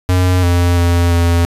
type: tone with pitch steps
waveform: square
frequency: 91.1 / 87.5 / 86.4 / 85.5 Hz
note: F#2 / F2 / F2 / F2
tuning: -26 / +4 / -18 / -36 cents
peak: -10 dBFS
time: 0.09-1.45 s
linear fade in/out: 0 ms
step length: 340 ms
effects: resampled to 32000 Hz + 8-bit